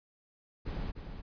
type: noise with echo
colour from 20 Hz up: brown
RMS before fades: -36 dBFS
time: 0.65-0.92 s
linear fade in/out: 20 ms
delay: 300 ms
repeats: 1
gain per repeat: -7 dB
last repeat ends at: 1.22 s
effects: resampled to 11025 Hz

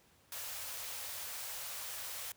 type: band-stop noise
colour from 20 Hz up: white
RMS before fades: -43 dBFS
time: 0.32-2.32 s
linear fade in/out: 2 ms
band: 110 to 470 Hz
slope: 48 dB/octave
effects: pink hiss -67 dBFS RMS until 2.36 s + high-pass 60 Hz 12 dB/octave

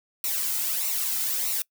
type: noise with flanger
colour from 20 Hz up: blue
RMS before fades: -27 dBFS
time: 0.24-1.62 s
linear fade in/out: 2 ms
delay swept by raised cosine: 0.6 to 1.8 ms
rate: 1.6 Hz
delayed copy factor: -0.6
effects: noise-tail reverb RT60 0.1 s tail -24 dB re dry

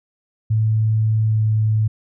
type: tone with pitch glide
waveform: sine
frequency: 109.6 to 108.72 Hz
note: A2 to A2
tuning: -6 to -20 cents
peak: -14 dBFS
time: 0.5-1.88 s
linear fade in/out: 10 ms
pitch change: -14 cents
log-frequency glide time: 1.25-1.42 s
effects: none

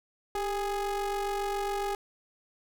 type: ring-modulated tone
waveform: square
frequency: 210.2 Hz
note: G#3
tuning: 21 cents sharp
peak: -27 dBFS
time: 0.35-1.95 s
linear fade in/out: 2 ms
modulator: 607 Hz
effects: none

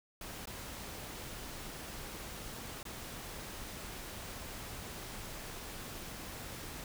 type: noise with dropouts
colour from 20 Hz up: pink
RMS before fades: -45 dBFS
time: 0.21-6.84 s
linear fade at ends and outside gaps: 2 ms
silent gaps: 0.456-0.472 / 2.83-2.852 s
effects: none

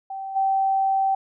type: tone with level steps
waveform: sine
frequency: 775 Hz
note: G5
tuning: 20 cents flat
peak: -29 / -18 dBFS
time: 0.1-1.15 s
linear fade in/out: 5 ms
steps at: 0.35 s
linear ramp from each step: 20 ms
effects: none

